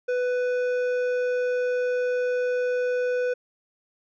triangle tone with hard clipping, 496.7 Hz, B4, 10 cents sharp, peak -24 dBFS, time 0.08-3.34 s, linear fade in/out 10 ms, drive 12 dB, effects resampled to 16000 Hz

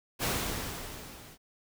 pink noise with level ramp, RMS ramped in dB -28 to -52 dBFS, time 0.19-1.38 s, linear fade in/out 50 ms, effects none

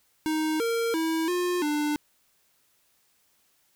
square tone with pitch steps, 312.3 / 461.5 / 323.7 / 356.4 / 297.4 Hz, D#4 / A#4 / E4 / F4 / D4, +7 / -17 / -31 / +35 / +22 cents, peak -25 dBFS, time 0.26-1.96 s, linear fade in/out 0 ms, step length 340 ms, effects white hiss -67 dBFS RMS until 3.75 s

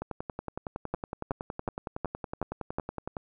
two click trains, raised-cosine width 1 ms, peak -20 / -16 dBFS, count 35 / 6, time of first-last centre 0.02-3.168 / 0.94-2.785 s, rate 10.8 / 2.71 Hz, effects none

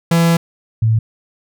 45% pulse / sine tone pair in turn, 167.6 / 111.47 Hz, E3 / A2, +29 / +23 cents, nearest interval perfect fifth, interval 706 cents, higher first, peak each -10 dBFS, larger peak neither, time 0.11-0.37 / 0.82-0.99 s, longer first, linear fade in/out 5 ms, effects none

